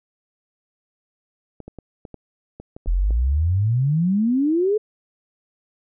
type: clicks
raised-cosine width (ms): 2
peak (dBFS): -23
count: 9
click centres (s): 1.603 / 1.68 / 1.787 / 2.052 / 2.143 / 2.6 / 2.765 / 2.86 / 3.107
type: exponential sweep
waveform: sine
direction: up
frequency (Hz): 40.1 to 440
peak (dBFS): -16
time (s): 2.87-4.78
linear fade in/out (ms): 10
effects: none